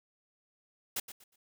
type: noise with echo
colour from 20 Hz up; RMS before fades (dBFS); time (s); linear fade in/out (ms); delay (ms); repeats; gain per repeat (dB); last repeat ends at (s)
white; -34; 0.96-1; 5; 120; 3; -12; 1.36
effects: none